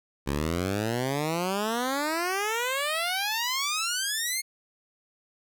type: exponential sweep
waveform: 10% pulse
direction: up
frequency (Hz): 67.3 to 2180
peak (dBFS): -18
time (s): 0.26-4.42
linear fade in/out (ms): 20
effects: none